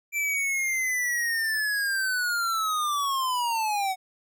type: linear sweep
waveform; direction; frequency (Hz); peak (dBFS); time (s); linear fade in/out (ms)
square; down; 2349 to 740; -25; 0.12-3.96; 50
effects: none